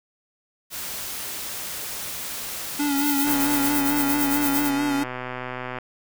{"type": "noise", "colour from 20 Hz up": "white", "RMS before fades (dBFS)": -32, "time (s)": [0.7, 3.77], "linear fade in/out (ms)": 50}
{"type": "tone with vibrato", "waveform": "square", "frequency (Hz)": 284.8, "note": "C#4", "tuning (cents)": 47, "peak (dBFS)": -22, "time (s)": [2.79, 5.04], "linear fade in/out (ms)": 10, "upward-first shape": "sine", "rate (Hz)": 4.5, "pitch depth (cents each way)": 43}
{"type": "noise with tremolo", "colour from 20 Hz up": "violet", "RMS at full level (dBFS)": -24, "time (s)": [2.95, 4.71], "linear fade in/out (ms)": 50, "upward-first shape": "sine", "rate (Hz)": 8.8, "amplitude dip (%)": 65}
{"type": "click train", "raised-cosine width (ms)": 0.5, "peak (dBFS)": -16, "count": 318, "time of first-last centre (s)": [3.27, 5.786], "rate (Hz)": 126}
{"effects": []}